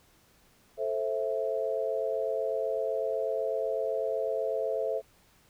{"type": "chord", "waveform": "sine", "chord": "A minor", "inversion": "none", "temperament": "just", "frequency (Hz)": [440, 528, 660], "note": ["A4", "C5", "E5"], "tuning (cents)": [0, 16, 2], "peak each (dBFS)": -32, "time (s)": [0.77, 5.02], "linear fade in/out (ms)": 50, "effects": ["pink hiss -63 dBFS RMS until 5.49 s"]}